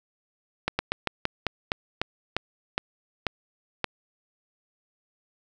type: slowing click train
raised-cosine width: 0.3 ms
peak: -8 dBFS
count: 12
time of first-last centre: 0.68-3.843 s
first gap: 110 ms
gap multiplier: 1.18
effects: none